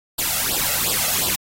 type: noise with flanger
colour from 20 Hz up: white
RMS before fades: -21 dBFS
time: 0.18-1.36 s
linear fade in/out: 10 ms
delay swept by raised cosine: 0.23 to 1.53 ms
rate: 2.8 Hz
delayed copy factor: +0.9
effects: AAC 48 kbps